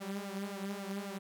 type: tone with flanger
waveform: sawtooth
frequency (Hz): 198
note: G3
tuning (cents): +18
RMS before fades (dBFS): -40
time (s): 0-1.19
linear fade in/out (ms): 20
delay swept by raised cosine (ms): 1.4 to 5.7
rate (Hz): 3.7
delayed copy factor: +0.75
effects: none